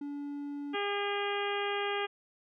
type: tone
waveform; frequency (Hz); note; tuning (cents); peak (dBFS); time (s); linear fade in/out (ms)
triangle; 286.8; D4; -41; -34; 0.01-0.75; 5
type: harmonic tone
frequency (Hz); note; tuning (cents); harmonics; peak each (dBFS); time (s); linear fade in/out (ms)
405.3; G#4; -42; 1 / 2 / 3 / 4 / 5 / 6 / 7 / 8; -34 / -37 / -39 / -40 / -41 / -42 / -42 / -43; 0.73-2.07; 20
effects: none